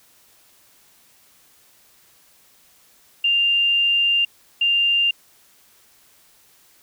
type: tone pair in turn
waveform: sine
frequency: 2794 / 2794 Hz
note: F7 / F7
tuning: 0 / 0 cents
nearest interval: unison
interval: 0 cents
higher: neither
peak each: -15 dBFS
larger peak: neither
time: 3.24-4.25 / 4.61-5.11 s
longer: first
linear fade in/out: 5 ms
effects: white hiss -55 dBFS RMS until 6.82 s